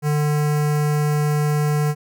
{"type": "tone with notch filter", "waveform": "square", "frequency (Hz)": 149.1, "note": "D3", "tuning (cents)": 27, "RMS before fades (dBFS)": -19, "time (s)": [0.02, 1.95], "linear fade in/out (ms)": 50, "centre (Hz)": 3500, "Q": 1.2, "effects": []}